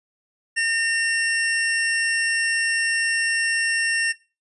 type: tone pair together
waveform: square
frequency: 1823 / 2731 Hz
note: A#6 / F7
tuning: -39 / -39 cents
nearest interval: perfect fifth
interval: 700 cents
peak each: -21 / -26 dBFS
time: 0.56-4.13 s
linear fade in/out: 20 ms
effects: noise-tail reverb RT60 0.3 s tail -18 dB re dry + resampled to 24000 Hz